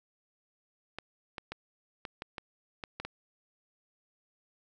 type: clicks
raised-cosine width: 0.3 ms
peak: -22 dBFS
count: 9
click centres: 0.986 / 1.382 / 1.52 / 2.052 / 2.221 / 2.382 / 2.838 / 3 / 3.05 s
effects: none